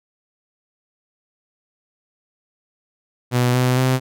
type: tone with pitch steps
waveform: sawtooth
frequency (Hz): 123.47 / 126.36 / 129.31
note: B2 / B2 / C3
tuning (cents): 0 / +40 / -20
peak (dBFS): -11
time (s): 3.31-4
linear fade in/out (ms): 50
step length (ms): 230
effects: none